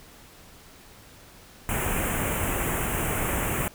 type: band-stop noise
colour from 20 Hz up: pink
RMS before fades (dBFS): -27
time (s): 1.69-3.68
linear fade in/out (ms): 0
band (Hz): 2900 to 7100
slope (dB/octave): 48
effects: pink hiss -50 dBFS RMS until 3.74 s